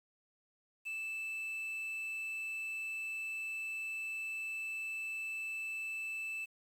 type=tone with quantisation; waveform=triangle; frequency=2637 Hz; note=E7; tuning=in tune; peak=-36 dBFS; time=0.85-6.46 s; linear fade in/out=20 ms; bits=10; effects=none